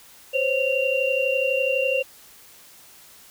sine tone cluster, 515 / 547 / 2765 Hz, C5 / C#5 / F7, -28 / -23 / -18 cents, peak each -24 dBFS, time 0.33-2.03 s, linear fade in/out 20 ms, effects white hiss -49 dBFS RMS until 3.3 s

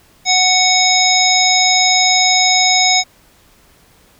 harmonic tone with a mistuned harmonic, 740 Hz, F#5, in tune, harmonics 1 / 3 / 5 / 7 / 9, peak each -16 / -16 / -16 / -16 / -16 dBFS, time 0.25-3.04 s, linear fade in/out 50 ms, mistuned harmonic 5, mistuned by +34 cents, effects pink hiss -50 dBFS RMS until 4.19 s

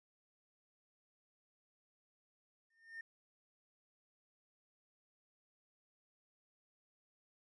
triangle tone with exponential growth, 1819 Hz, A#6, 43 cents flat, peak -39 dBFS, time 2.7-3.01 s, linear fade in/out 5 ms, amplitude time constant 66 ms, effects tanh soft clip ceiling -41 dBFS + resampled to 24000 Hz

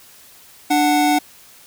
square tone pair together, 295.7 / 739 Hz, D4 / F#5, +12 / -2 cents, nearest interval octave + major third, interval 1586 cents, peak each -17 dBFS, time 0.7-1.19 s, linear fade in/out 10 ms, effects white hiss -46 dBFS RMS until 1.66 s

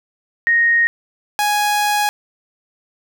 sine / sawtooth tone pair in turn, 1864.7 / 831.1 Hz, A#6 / G#5, 0 / +1 cents, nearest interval octave + major second, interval 1399 cents, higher first, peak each -11 dBFS, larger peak neither, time 0.47-0.87 / 1.39-2.09 s, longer second, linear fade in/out 0 ms, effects none

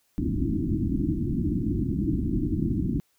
white low-pass noise, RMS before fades -26 dBFS, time 0.18-3 s, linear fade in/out 0 ms, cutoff 340 Hz, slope 96 dB/octave, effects white hiss -69 dBFS RMS until 3.18 s

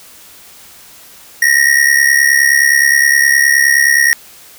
square ring-modulated tone, 1878 Hz, A#6, 12 cents sharp, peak -5 dBFS, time 1.42-4.13 s, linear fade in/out 0 ms, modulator 34.8 Hz, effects white hiss -39 dBFS RMS until 4.58 s

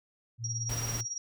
sine tone with vibrato, 115.7 Hz, A#2, 13 cents flat, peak -34 dBFS, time 0.38-1.06 s, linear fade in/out 50 ms, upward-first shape triangle, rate 10 Hz, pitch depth 19 cents each way
sine tone with tremolo, 5680 Hz, F8, 28 cents sharp, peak -31 dBFS, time 0.44-1.18 s, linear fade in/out 2 ms, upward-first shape sine, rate 18 Hz, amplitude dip 75%
pink noise, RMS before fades -39 dBFS, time 0.69-1.01 s, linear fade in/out 5 ms
effects none

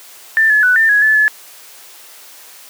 sine tone with pitch steps, 1780 / 1711 / 1489 / 1792 / 1671 / 1737 / 1717 Hz, A6 / A6 / F#6 / A6 / G#6 / A6 / A6, +20 / -49 / +11 / +31 / +10 / -23 / -43 cents, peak -8 dBFS, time 0.37-1.28 s, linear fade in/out 0 ms, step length 130 ms, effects white hiss -39 dBFS RMS until 2.69 s + high-pass 400 Hz 12 dB/octave

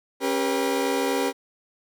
30% pulse tone cluster, 274.1 / 396.9 / 480.8 Hz, C#4 / G4 / B4, -19 / +22 / -46 cents, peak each -24 dBFS, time 0.2-1.33 s, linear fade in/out 50 ms, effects none

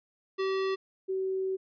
square / sine tone pair in turn, 383.9 / 380.1 Hz, G4 / F#4, -36 / +47 cents, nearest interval unison, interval 17 cents, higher first, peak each -28 dBFS, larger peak neither, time 0.38-0.76 / 1.08-1.57 s, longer second, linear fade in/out 20 ms, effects resampled to 11025 Hz

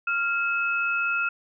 sine tone pair together, 1392.2 / 2586 Hz, F6 / E7, -6 / -34 cents, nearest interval major seventh, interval 1072 cents, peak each -24 / -27 dBFS, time 0.07-1.29 s, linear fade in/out 5 ms, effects none

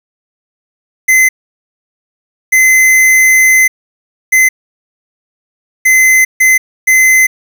square tone bursts at uneven times, 2050 Hz, C7, 36 cents flat, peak -5 dBFS, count 6, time 1.08-1.29 / 2.52-3.68 / 4.32-4.49 / 5.85-6.25 / 6.4-6.58 / 6.87-7.27 s, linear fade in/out 10 ms, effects 7-bit

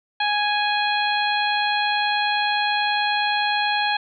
harmonic tone, 830.6 Hz, G#5, in tune, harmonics 1 / 2 / 3 / 4 / 5, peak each -22 / -25 / -27 / -28 / -29 dBFS, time 0.2-3.97 s, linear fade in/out 5 ms, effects none

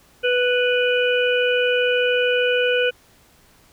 harmonic tone, 493.9 Hz, B4, in tune, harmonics 1 / 3 / 5 / 6, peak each -18 / -23 / -25 / -26 dBFS, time 0.23-2.91 s, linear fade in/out 20 ms, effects pink hiss -54 dBFS RMS until 3.72 s

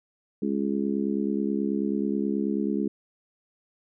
harmonic tone, 69.3 Hz, C#2, in tune, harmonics 3 / 4 / 5 / 6, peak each -27 / -29 / -31 / -33 dBFS, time 0.42-2.88 s, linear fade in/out 5 ms, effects none

